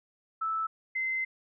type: tone pair in turn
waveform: sine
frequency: 1314 / 2065 Hz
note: E6 / C7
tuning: -6 / -23 cents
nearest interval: minor sixth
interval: 783 cents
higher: second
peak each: -28 dBFS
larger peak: neither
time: 0.41-0.67 / 0.95-1.25 s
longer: second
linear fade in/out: 10 ms
effects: none